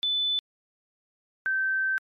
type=tone pair in turn; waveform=sine; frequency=3500 / 1550.5 Hz; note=A7 / G6; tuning=-10 / -19 cents; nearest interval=octave + major second; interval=1409 cents; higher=first; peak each=-23 dBFS; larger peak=neither; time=0.03-0.39 / 1.46-1.98 s; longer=second; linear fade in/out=0 ms; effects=MP3 64 kbps